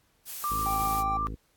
blue noise, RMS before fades -37 dBFS, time 0.25-1.04 s, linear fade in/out 50 ms
sine tone with vibrato, 1179 Hz, D6, 6 cents sharp, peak -27 dBFS, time 0.44-1.27 s, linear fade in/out 0 ms, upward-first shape sine, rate 8 Hz, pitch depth 13 cents each way
harmonic tone, 53.5 Hz, A1, 48 cents flat, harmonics 1 / 2 / 3 / 4 / 5 / 6 / 7 / 8 / 9, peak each -35 / -41 / -45 / -47 / -44 / -50 / -52 / -53 / -52 dBFS, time 0.5-1.36 s, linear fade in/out 20 ms
triangle tone, 784 Hz, G5, in tune, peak -28 dBFS, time 0.66-1.17 s, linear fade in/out 2 ms
effects pink hiss -68 dBFS RMS until 1.56 s + AAC 64 kbps

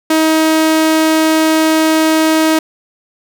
sawtooth tone, 316.9 Hz, D#4, 32 cents sharp, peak -5 dBFS, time 0.1-2.59 s, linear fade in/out 5 ms, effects none

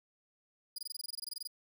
sawtooth tone bursts, 4898 Hz, D#8, 28 cents flat, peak -35 dBFS, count 16, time 0.76-1.474 s, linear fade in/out 5 ms, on 24 ms, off 22 ms, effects none

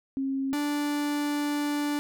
sine / 45% pulse tone pair in turn, 270 / 292.5 Hz, C#4 / D4, -45 / -7 cents, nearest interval minor second, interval 138 cents, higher second, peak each -26 dBFS, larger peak neither, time 0.17-0.53 / 0.53-1.99 s, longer second, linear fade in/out 0 ms, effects none

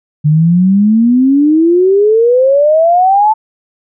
sine exponential sweep, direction up, 146.83 to 884 Hz, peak -5 dBFS, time 0.24-3.34 s, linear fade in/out 20 ms, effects none

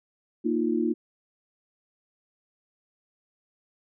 sine chord, Bb suspended fourth, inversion none, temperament equal, 233.1 / 311.1 / 349.2 Hz, Bb3 / Eb4 / F4, 0 / 0 / 0 cents, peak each -27 dBFS, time 0.44-0.94 s, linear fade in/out 20 ms, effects none

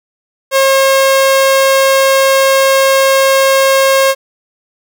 sawtooth tone, 539 Hz, C#5, 49 cents flat, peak -3 dBFS, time 0.51-4.15 s, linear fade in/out 50 ms, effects none

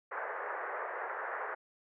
white band-pass noise, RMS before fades -39 dBFS, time 0.11-1.55 s, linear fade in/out 10 ms, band 410 to 1800 Hz, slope 48 dB/octave, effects none

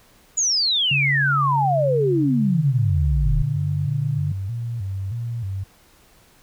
sine exponential sweep, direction down, 7000 to 39.06 Hz, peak -17 dBFS, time 0.37-3.43 s, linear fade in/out 10 ms
sine tone with pitch glide, 139.7 to 145.8 Hz, C#3 to D3, +14 to -12 cents, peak -21 dBFS, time 0.91-4.32 s, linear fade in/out 5 ms, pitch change +74 cents, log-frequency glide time 2.69-3.22 s
sine tone with vibrato, 106.6 Hz, G#2, 46 cents sharp, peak -24 dBFS, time 3.24-5.64 s, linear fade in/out 10 ms, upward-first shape square, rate 1.6 Hz, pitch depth 170 cents each way
effects pink hiss -54 dBFS RMS until 6.42 s

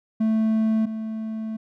triangle tone pair in turn, 220.2 / 220.2 Hz, A3 / A3, +2 / +2 cents, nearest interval unison, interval 0 cents, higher neither, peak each -16 / -25 dBFS, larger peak first, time 0.2-0.86 / 0.86-1.57 s, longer second, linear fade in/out 10 ms, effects none

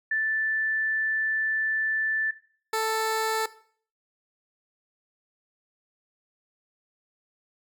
sine / 15% pulse tone pair in turn, 1760 / 441.2 Hz, A6 / A4, 0 / +5 cents, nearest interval 2 octaves, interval 2395 cents, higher first, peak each -23 / -18 dBFS, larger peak second, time 0.11-2.31 / 2.73-3.46 s, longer first, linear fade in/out 5 ms, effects noise-tail reverb RT60 0.5 s tail -17 dB re dry

